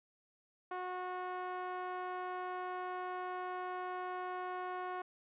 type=tone with low-pass filter; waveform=5% pulse; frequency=365 Hz; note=F#4; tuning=24 cents flat; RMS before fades=-41 dBFS; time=0.71-5.02 s; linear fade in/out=5 ms; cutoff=990 Hz; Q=1.4; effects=resampled to 8000 Hz